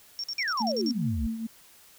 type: tone bursts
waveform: sine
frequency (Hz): 5510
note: F8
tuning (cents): -24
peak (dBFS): -30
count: 8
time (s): 0.19-0.909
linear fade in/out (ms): 0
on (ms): 47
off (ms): 49
type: exponential sweep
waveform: sine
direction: down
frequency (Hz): 2482 to 55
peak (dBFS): -27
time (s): 0.38-1.27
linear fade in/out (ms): 10
type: tone with tremolo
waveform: sine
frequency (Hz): 225.4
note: A3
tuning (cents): +42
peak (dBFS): -26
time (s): 0.6-1.47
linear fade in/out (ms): 10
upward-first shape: triangle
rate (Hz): 4.8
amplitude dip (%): 65
effects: white hiss -55 dBFS RMS until 1.98 s